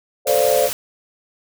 sine chord, D minor seventh, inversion second, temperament equal, 440 / 523.3 / 587.3 / 698.5 Hz, A4 / C5 / D5 / F5, 0 / 0 / 0 / 0 cents, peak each -22 / -17 / -18 / -22 dBFS, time 0.25-0.7 s, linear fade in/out 50 ms
white noise, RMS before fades -25 dBFS, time 0.27-0.73 s, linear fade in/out 0 ms
effects none

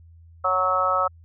harmonic tone, 185 Hz, F#3, in tune, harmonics 3 / 4 / 5 / 6 / 7, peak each -26 / -28 / -31 / -27 / -21 dBFS, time 0.44-1.08 s, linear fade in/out 10 ms, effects added 83 Hz sine -46 dBFS peak until 1.24 s

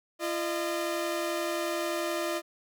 sawtooth tone pair together, 340.9 / 610.4 Hz, F4 / D#5, -42 / -33 cents, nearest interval minor seventh, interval 1009 cents, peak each -28 dBFS, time 0.19-2.42 s, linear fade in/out 50 ms, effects none

